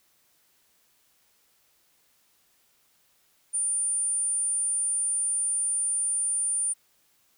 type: tone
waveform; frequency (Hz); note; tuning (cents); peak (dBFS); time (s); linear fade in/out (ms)
sine; 9240; D9; -29; -24; 3.53-6.74; 20
effects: white hiss -66 dBFS RMS until 7.37 s